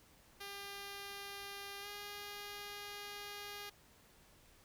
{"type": "tone with pitch glide", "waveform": "5% pulse", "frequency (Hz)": [400, 409.1], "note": ["G4", "G#4"], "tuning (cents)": [35, -26], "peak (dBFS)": -34, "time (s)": [0.4, 3.7], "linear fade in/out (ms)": 10, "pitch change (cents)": 39, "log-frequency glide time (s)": [1.81, 1.87], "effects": ["pink hiss -65 dBFS RMS until 4.64 s"]}